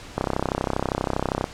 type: click train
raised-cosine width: 1 ms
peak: -8 dBFS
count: 42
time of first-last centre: 0.18-1.442 s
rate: 32.5 Hz
effects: pink hiss -41 dBFS RMS until 1.53 s + low-pass 7000 Hz 12 dB/octave